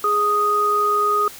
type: tone pair together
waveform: sine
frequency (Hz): 415.3 / 1244.5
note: G#4 / D#6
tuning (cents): 0 / 0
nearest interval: octave + perfect fifth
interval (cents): 1900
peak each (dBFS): -23 / -16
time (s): 0.04-1.28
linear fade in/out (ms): 2
effects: white hiss -39 dBFS RMS until 1.39 s